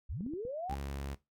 sine linear sweep, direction up, 41.2 to 830 Hz, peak -36 dBFS, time 0.09-0.75 s, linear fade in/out 10 ms
clicks, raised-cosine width 3 ms, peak -34 dBFS, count 5, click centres 0.208 / 0.264 / 0.336 / 0.452 / 0.725 s
sawtooth tone, 69.3 Hz, C#2, in tune, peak -34 dBFS, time 0.69-1.15 s, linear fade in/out 10 ms
effects noise-tail reverb RT60 0.2 s tail -17 dB re dry

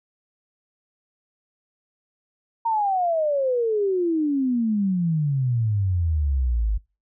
sine exponential sweep, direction down, 932.3 to 49.92 Hz, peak -19 dBFS, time 2.65-6.78 s, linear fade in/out 10 ms, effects noise-tail reverb RT60 0.3 s tail -26 dB re dry

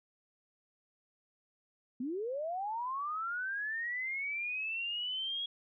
sine linear sweep, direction up, 233.1 to 3322 Hz, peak -34 dBFS, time 2-5.46 s, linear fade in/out 5 ms, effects none

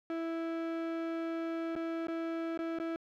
35% pulse tone with dropouts, 329.6 Hz, E4, in tune, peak -32 dBFS, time 0.1-2.96 s, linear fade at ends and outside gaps 1 ms, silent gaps 1.754-1.762 / 2.07-2.083 / 2.575-2.59 / 2.787-2.799 s, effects low-pass 2000 Hz 12 dB/octave + 12-bit

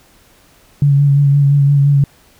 sine tone with vibrato, 141.5 Hz, C#3, 36 cents sharp, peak -7 dBFS, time 0.82-2.04 s, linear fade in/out 2 ms, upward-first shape sine, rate 5.8 Hz, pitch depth 26 cents each way, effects pink hiss -49 dBFS RMS until 2.39 s

